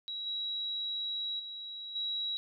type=tone with level steps; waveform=sine; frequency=3875 Hz; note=B7; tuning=34 cents flat; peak=-36 / -33 / -40 / -32 dBFS; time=0.08-2.37 s; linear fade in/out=0 ms; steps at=0.26 / 1.39 / 1.95 s; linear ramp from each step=10 ms; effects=none